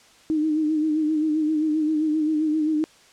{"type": "tone with vibrato", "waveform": "sine", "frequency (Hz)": 309, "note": "D#4", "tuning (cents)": -12, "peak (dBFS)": -19, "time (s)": [0.3, 2.84], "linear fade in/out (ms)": 0, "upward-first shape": "sine", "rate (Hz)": 7.6, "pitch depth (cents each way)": 48, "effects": ["white hiss -53 dBFS RMS until 3.12 s", "low-pass 7000 Hz 12 dB/octave"]}